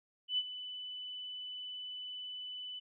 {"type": "tone with ADSR envelope", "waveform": "sine", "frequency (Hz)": 2994, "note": "F#7", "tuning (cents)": 20, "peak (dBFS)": -28, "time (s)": [0.28, 2.8], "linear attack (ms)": 100, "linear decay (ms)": 44, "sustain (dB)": -13, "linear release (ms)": 17, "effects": []}